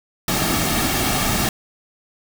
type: noise with comb filter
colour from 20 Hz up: pink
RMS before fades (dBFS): -20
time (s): 0.28-1.49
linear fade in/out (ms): 2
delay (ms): 2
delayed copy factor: -0.55
effects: none